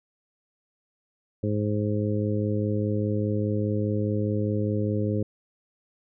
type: harmonic tone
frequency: 104.9 Hz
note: G#2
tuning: 18 cents sharp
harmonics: 1 / 2 / 3 / 4 / 5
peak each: -26 / -29 / -31 / -32 / -33 dBFS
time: 1.43-5.23 s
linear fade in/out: 5 ms
effects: none